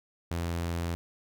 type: tone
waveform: sawtooth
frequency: 85 Hz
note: F2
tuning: 46 cents flat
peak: -26 dBFS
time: 0.31-0.95 s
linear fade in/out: 0 ms
effects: none